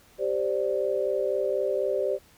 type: chord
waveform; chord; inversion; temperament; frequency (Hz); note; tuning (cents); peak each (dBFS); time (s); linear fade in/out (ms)
sine; G suspended fourth; none; equal; 392 / 523.3 / 587.3; G4 / C5 / D5; 0 / 0 / 0; -28; 0.18-2.19; 50
effects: pink hiss -57 dBFS RMS until 2.37 s